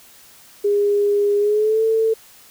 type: tone with pitch glide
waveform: sine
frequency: 408.5 to 445.5 Hz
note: G#4 to A4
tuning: -29 to +22 cents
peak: -14 dBFS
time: 0.64-2.14 s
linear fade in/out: 10 ms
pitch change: +151 cents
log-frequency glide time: 1.38-1.83 s
effects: white hiss -47 dBFS RMS until 2.5 s